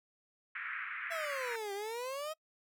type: band-pass noise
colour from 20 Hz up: white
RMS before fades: -41 dBFS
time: 0.55-1.56 s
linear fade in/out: 5 ms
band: 1300 to 2200 Hz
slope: 48 dB/octave
type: exponential two-way sweep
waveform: 30% pulse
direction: down then up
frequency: 683 to 392 to 640 Hz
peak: -35 dBFS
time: 1.1-2.34 s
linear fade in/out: 20 ms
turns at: 1.73 s
effects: noise-tail reverb RT60 0.1 s tail -26 dB re dry